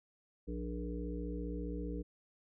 harmonic tone with a mistuned harmonic, 59.1 Hz, A#1, 24 cents sharp, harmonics 1 / 3 / 5 / 7 / 8, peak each -40 / -44 / -43 / -48 / -47 dBFS, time 0.47-2.03 s, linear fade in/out 20 ms, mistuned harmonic 7, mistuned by +17 cents, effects none

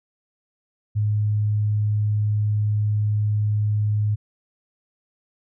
sine tone, 105.3 Hz, G#2, 24 cents sharp, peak -18 dBFS, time 0.95-4.16 s, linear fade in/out 20 ms, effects none

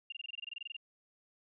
sine tone bursts, 2797 Hz, F7, 2 cents sharp, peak -39 dBFS, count 15, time 0.1-0.767 s, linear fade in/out 5 ms, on 23 ms, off 23 ms, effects none

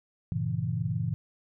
sine chord, G diminished seventh, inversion none, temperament equal, 98 / 116.54 / 138.59 / 164.81 Hz, G2 / Bb2 / Db3 / Fb3, 0 / 0 / 0 / 0 cents, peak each -35 / -31 / -34 / -32 dBFS, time 0.32-1.14 s, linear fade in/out 0 ms, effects none

